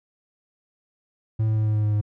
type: tone with pitch steps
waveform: triangle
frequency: 110 / 109.11 / 108.24 / 107.36 / 106.5 / 105.64 / 104.79 Hz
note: A2 / A2 / A2 / A2 / G#2 / G#2 / G#2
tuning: 0 / -14 / -28 / -42 / +44 / +30 / +16 cents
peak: -17 dBFS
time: 1.39-2.013 s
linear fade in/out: 10 ms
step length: 89 ms
effects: none

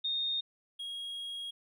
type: tone pair in turn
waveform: sine / triangle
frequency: 3682 / 3284 Hz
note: A#7 / G#7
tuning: -22 / -20 cents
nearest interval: major second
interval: 198 cents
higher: first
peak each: -30 / -36 dBFS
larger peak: first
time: 0.04-0.41 / 0.79-1.51 s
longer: second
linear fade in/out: 10 ms
effects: none

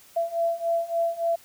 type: beating tone pair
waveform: sine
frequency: 671 / 674.5 Hz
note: E5 / E5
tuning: +31 / +40 cents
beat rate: 3.5 Hz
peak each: -27 / -25 dBFS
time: 0.16-1.36 s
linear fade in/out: 10 ms
effects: white hiss -53 dBFS RMS until 1.44 s

